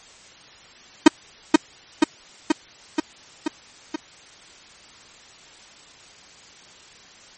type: tone with echo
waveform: 45% pulse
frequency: 311.1 Hz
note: D#4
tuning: in tune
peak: -4 dBFS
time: 1.06-1.08 s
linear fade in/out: 5 ms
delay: 480 ms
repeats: 6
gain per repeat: -3 dB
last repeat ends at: 3.96 s
effects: white hiss -47 dBFS RMS until 7.37 s + MP3 32 kbps